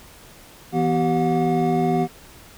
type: tone cluster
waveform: triangle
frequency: 165.1 / 246.7 / 384.2 / 721 Hz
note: E3 / B3 / G4 / F#5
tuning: +3 / -2 / -35 / -45 cents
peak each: -21 dBFS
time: 0.72-2.08 s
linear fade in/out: 50 ms
effects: pink hiss -46 dBFS RMS until 2.57 s